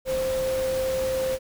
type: tone in noise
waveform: sine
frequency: 523.3 Hz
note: C5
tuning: in tune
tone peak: -23 dBFS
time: 0.05-1.39 s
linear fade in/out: 50 ms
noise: pink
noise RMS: -35 dBFS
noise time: 0.05-1.39 s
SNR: +9 dB
effects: none